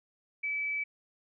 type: tone with frequency modulation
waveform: sine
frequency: 2300 Hz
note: D7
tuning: 37 cents flat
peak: -30 dBFS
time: 0.43-0.84 s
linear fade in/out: 10 ms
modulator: 33.9 Hz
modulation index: 0.26
effects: none